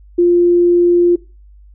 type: tone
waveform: sine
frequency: 349.2 Hz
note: F4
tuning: in tune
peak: -7 dBFS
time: 0.18-1.16 s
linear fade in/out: 10 ms
effects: noise-tail reverb RT60 0.3 s tail -20 dB re dry + added 50 Hz sine -39 dBFS peak until 1.74 s